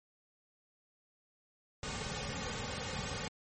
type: noise with comb filter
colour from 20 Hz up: pink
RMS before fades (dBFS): -39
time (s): 1.83-3.28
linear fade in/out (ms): 2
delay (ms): 3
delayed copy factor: -0.75
effects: MP3 32 kbps